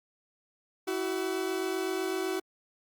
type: tone pair together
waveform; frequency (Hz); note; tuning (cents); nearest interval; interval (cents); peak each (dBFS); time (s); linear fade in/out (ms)
40% pulse; 328.8 / 376.7; E4 / F#4; -4 / +31; major second; 235; -34 / -30; 0.87-2.4; 10
effects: Opus 48 kbps